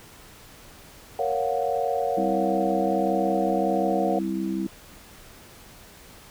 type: chord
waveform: sine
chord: Gb major seventh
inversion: first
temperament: equal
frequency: 466.2 / 554.4 / 698.5 / 740 Hz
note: Bb4 / Db5 / F5 / Gb5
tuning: 0 / 0 / 0 / 0 cents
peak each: -28 dBFS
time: 1.19-4.19 s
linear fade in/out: 2 ms
type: harmonic tone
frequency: 65.41 Hz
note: C2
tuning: in tune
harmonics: 3 / 4 / 5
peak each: -28 / -33 / -28 dBFS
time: 2.17-4.67 s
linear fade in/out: 5 ms
effects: pink hiss -48 dBFS RMS until 6.3 s